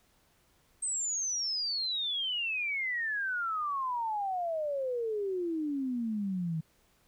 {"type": "exponential sweep", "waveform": "sine", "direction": "down", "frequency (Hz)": [8372, 155.56], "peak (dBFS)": -30, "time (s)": [0.82, 6.61], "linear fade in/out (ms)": 10, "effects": ["pink hiss -68 dBFS RMS until 7.07 s"]}